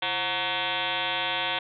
sine tone with frequency modulation, 2100 Hz, C7, 6 cents sharp, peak -25 dBFS, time 0.02-1.59 s, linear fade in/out 5 ms, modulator 196 Hz, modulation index 7.8, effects none

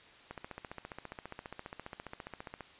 click train, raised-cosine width 0.5 ms, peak -27 dBFS, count 35, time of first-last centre 0.31-2.607 s, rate 14.8 Hz, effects white hiss -57 dBFS RMS until 2.79 s + resampled to 8000 Hz

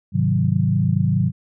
sine chord, Ab dominant seventh, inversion none, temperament equal, 103.83 / 130.81 / 155.56 / 185 Hz, Ab2 / C3 / Eb3 / Gb3, 0 / 0 / 0 / 0 cents, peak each -21 dBFS, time 0.12-1.32 s, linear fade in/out 50 ms, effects none

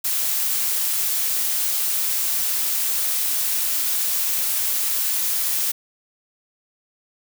blue noise, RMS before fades -22 dBFS, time 0.04-5.72 s, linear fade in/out 10 ms, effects none

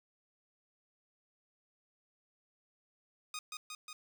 10% pulse tone with echo, 1238 Hz, D#6, 9 cents flat, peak -31 dBFS, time 3.34-3.39 s, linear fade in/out 2 ms, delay 180 ms, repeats 3, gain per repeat -2 dB, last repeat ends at 3.93 s, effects none

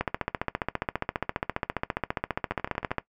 two click trains, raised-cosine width 0.5 ms, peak -11 / -21 dBFS, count 45 / 6, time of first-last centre 0.01-2.983 / 2.52-2.908 s, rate 14.8 / 12.9 Hz, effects noise-tail reverb RT60 0.1 s tail -18 dB re dry

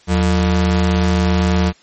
square ring-modulated tone, 132 Hz, C3, 16 cents sharp, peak -10 dBFS, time 0.07-1.73 s, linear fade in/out 50 ms, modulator 52 Hz, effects white hiss -50 dBFS RMS until 1.82 s + MP3 32 kbps

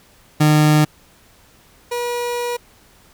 30% pulse tone pair in turn, 151.9 / 482.3 Hz, D#3 / B4, -41 / -41 cents, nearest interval octave + minor sixth, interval 2000 cents, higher second, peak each -8 / -18 dBFS, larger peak first, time 0.4-0.85 / 1.91-2.57 s, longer second, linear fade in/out 10 ms, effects pink hiss -51 dBFS RMS until 3.13 s

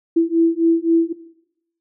sine beating tone pair, 329.6 / 333.4 Hz, E4 / E4, 0 / +20 cents, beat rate 3.8 Hz, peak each -17 / -15 dBFS, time 0.16-1.13 s, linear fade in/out 10 ms, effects noise-tail reverb RT60 0.8 s tail -17 dB re dry

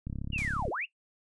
click train, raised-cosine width 5 ms, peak -24 dBFS, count 22, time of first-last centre 0.07-0.682 s, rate 34.3 Hz
sine linear two-way sweep, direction down then up, 2930 to 310.5 to 2930 Hz, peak -31 dBFS, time 0.32-0.86 s, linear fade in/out 20 ms, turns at 0.7 s
white noise with exponential decay, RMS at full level -41 dBFS, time 0.38-0.82 s, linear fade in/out 1 ms, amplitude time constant 95 ms
effects noise-tail reverb RT60 0.1 s tail -17 dB re dry + resampled to 22050 Hz

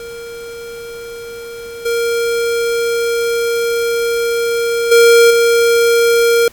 square tone with level steps, 467.3 Hz, A#4, 4 cents sharp, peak -27 / -14 / -5 / -9 dBFS, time 0-6.48 s, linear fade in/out 2 ms, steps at 1.85 / 4.91 / 5.3 s, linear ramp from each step 10 ms, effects pink hiss -42 dBFS RMS until 6.52 s + MP3 96 kbps

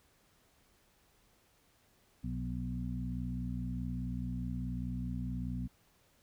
harmonic tone with a mistuned harmonic, 61.74 Hz, B1, in tune, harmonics 1 / 2 / 3 / 4, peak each -40 / -40 / -41 / -41 dBFS, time 2.23-5.68 s, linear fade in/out 20 ms, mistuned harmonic 3, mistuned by -29 cents, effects pink hiss -69 dBFS RMS until 6.22 s

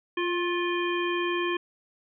harmonic tone with a mistuned harmonic, 349.2 Hz, F4, in tune, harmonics 1 / 3 / 5 / 7 / 9, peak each -27 / -32 / -34 / -35 / -37 dBFS, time 0.17-1.57 s, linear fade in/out 5 ms, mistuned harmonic 3, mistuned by +34 cents, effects none

